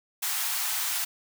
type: high-pass noise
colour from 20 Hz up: white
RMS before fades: -29 dBFS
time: 0.22-1.05 s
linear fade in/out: 10 ms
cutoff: 730 Hz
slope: 48 dB/octave
effects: none